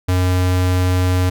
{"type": "tone", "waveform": "square", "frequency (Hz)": 91.2, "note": "F#2", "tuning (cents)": -24, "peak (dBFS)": -14, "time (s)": [0.08, 1.3], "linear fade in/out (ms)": 10, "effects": []}